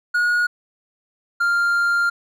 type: tone pair in turn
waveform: triangle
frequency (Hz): 1445 / 1396.6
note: F#6 / F6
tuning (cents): -41 / 0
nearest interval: minor second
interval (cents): 59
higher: first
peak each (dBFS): -14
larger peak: neither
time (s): 0.14-0.47 / 1.4-2.1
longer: second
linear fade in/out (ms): 10
effects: none